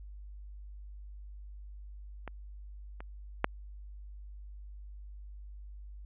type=clicks; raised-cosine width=0.5 ms; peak=-25 / -29 / -10 dBFS; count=3; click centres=2.277 / 3.005 / 3.444 s; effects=added 50 Hz sine -44 dBFS peak until 6.05 s + resampled to 8000 Hz